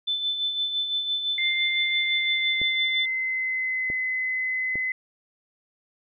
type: tone with tremolo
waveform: sine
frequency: 3520 Hz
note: A7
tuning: in tune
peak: -22 dBFS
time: 0.07-3.06 s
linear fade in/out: 10 ms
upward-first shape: sine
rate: 5.9 Hz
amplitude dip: 50%
type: tone with pitch glide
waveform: sine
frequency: 2093 to 2033 Hz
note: C7 to B6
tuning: 0 to +50 cents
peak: -24 dBFS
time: 1.38-4.92 s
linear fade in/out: 2 ms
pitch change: -50 cents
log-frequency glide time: 2.01-3.99 s
type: clicks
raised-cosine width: 2 ms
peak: -23 dBFS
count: 3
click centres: 2.616 / 3.901 / 4.756 s
effects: none